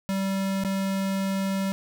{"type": "tone with dropouts", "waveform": "square", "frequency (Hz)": 193.8, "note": "G3", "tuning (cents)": -20, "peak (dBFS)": -25, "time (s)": [0.09, 1.72], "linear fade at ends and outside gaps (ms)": 0, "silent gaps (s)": [0.637, 0.648], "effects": []}